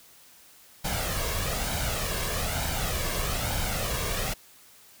pink noise with flanger, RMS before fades -29 dBFS, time 0.84-4.34 s, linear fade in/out 10 ms, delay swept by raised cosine 1.3 to 1.83 ms, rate 1.1 Hz, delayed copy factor +0.6, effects white hiss -54 dBFS RMS until 5 s

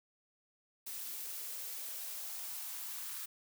blue noise with high-pass filter sweep, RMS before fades -43 dBFS, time 0.86-3.26 s, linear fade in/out 10 ms, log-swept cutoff 260 to 1200 Hz, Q 2.2, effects none

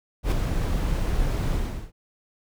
brown noise with ADSR envelope, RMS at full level -18 dBFS, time 0.23-1.92 s, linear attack 89 ms, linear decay 4 ms, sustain -6 dB, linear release 380 ms, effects none

